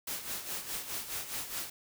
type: noise with tremolo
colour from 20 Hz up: white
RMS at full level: -36 dBFS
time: 0.07-1.7 s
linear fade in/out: 5 ms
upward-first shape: sine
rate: 4.8 Hz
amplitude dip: 65%
effects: none